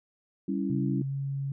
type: chord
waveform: sine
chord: C# diminished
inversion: second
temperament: equal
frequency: 196 / 277.2 / 329.6 Hz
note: G3 / C#4 / E4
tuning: 0 / 0 / 0 cents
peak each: -30 / -31 / -34 dBFS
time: 0.48-1.02 s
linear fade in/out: 5 ms
type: tone with pitch glide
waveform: sine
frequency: 135.9 to 138.04 Hz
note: C#3 to C#3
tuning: -34 to -7 cents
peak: -29 dBFS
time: 0.7-1.52 s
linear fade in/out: 2 ms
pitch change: +27 cents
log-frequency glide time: 1.06-1.13 s
effects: none